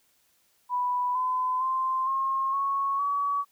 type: tone with pitch steps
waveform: sine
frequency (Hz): 987.8 / 1015.6 / 1044.1 / 1073.5 / 1103.7 / 1134.7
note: B5 / B5 / C6 / C6 / C#6 / C#6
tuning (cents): 0 / +48 / -4 / +44 / -8 / +40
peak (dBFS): -24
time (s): 0.69-3.45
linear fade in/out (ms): 50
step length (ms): 460
effects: white hiss -67 dBFS RMS until 3.51 s